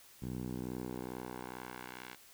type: tone with band-pass filter sweep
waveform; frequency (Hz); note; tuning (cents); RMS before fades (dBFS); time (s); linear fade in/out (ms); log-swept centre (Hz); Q
10% pulse; 62.3; B1; +16; -43; 0.22-2.15; 5; 150 to 2400; 0.79
effects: white hiss -59 dBFS RMS until 2.33 s